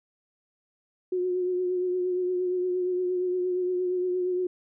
sine tone with vibrato, 363 Hz, F#4, 33 cents flat, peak -24 dBFS, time 1.12-4.47 s, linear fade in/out 5 ms, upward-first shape triangle, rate 8.6 Hz, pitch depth 33 cents each way, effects none

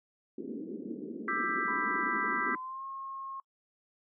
pink band-pass noise, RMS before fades -40 dBFS, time 0.38-2.56 s, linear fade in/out 5 ms, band 210 to 420 Hz, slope 48 dB/octave
sine chord, E minor seventh, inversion third, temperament just, 1186.7 / 1318.5 / 1582.2 / 1977.8 Hz, D6 / E6 / G6 / B6, +18 / 0 / +16 / +2 cents, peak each -35 dBFS, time 1.28-2.55 s, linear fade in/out 2 ms
sine tone with pitch glide, 995 to 1078.8 Hz, B5 to C#6, +13 to -47 cents, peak -38 dBFS, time 1.68-3.4 s, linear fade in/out 2 ms, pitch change +140 cents, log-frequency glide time 2.44-2.84 s
effects noise-tail reverb RT60 0.1 s tail -25 dB re dry

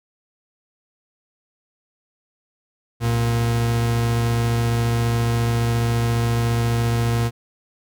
40% pulse tone pair together, 65.81 / 117.1 Hz, C2 / A#2, +11 / +8 cents, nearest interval minor seventh, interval 997 cents, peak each -29 / -17 dBFS, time 3-7.31 s, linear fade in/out 50 ms, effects none

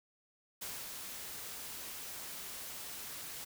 white noise with ADSR envelope, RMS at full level -42 dBFS, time 0.61-3.45 s, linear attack 11 ms, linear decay 240 ms, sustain -3 dB, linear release 13 ms, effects none

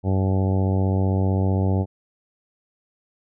harmonic tone, 95.5 Hz, G2, 45 cents flat, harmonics 1 / 2 / 3 / 4 / 5 / 6 / 7 / 8 / 9, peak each -19 / -25 / -29 / -31 / -33 / -35 / -36 / -37 / -38 dBFS, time 0.03-1.86 s, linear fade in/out 50 ms, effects none

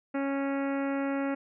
harmonic tone, 276.1 Hz, C#4, 7 cents flat, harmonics 1 / 2 / 3 / 4 / 5 / 6 / 7 / 8 / 9 / 10, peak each -29 / -34 / -40 / -45 / -41 / -46 / -45 / -48 / -50 / -55 dBFS, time 0.14-1.35 s, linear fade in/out 10 ms, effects none

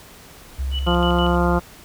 sine tone, 66.7 Hz, C2, 34 cents sharp, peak -21 dBFS, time 0.58-1.6 s, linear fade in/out 20 ms
sine tone with tremolo, 2960 Hz, F#7, in tune, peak -25 dBFS, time 0.71-1.36 s, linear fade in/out 50 ms, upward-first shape square, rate 6.3 Hz, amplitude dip 75%
harmonic tone, 174.61 Hz, F3, in tune, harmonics 1 / 2 / 3 / 4 / 5 / 6 / 7 / 8, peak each -20 / -23 / -25 / -26 / -27 / -28 / -28 / -29 dBFS, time 0.86-1.6 s, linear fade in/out 20 ms
effects pink hiss -44 dBFS RMS until 1.84 s

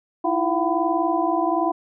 sine tone cluster, 320.6 / 341.5 / 684 / 748 / 1001 Hz, E4 / F4 / F5 / F#5 / B5, -48 / -39 / -36 / +19 / +23 cents, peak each -25 dBFS, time 0.24-1.72 s, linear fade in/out 10 ms, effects none

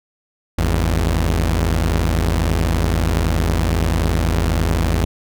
sawtooth tone pair together, 51.91 / 82.4 Hz, G#1 / E2, 0 / 0 cents, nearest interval minor sixth, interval 800 cents, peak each -14 dBFS, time 0.58-5.05 s, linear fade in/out 5 ms, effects none

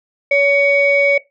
sine tone pair together, 564.8 / 2245 Hz, C#5 / C#7, +32 / +21 cents, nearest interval 2 octaves, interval 2389 cents, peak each -12 dBFS, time 0.31-1.18 s, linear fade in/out 5 ms, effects noise-tail reverb RT60 0.2 s tail -18 dB re dry + tanh soft clip ceiling -4 dBFS

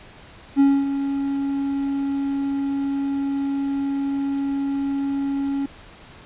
triangle tone with ADSR envelope, 277.2 Hz, C#4, in tune, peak -9 dBFS, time 0.56-5.66 s, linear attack 39 ms, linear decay 250 ms, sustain -10 dB, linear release 5 ms, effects pink hiss -45 dBFS RMS until 6.25 s + resampled to 8000 Hz

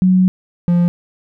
sine / triangle tone pair in turn, 185 / 174.18 Hz, F#3 / F3, 0 / -4 cents, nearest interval minor second, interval 104 cents, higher first, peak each -8 dBFS, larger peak neither, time 0.02-0.28 / 0.68-0.88 s, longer first, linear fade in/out 0 ms, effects none

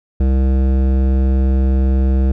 sine tone with hard clipping, 65.8 Hz, C2, 10 cents sharp, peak -13 dBFS, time 0.2-2.32 s, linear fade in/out 5 ms, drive 14 dB, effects none

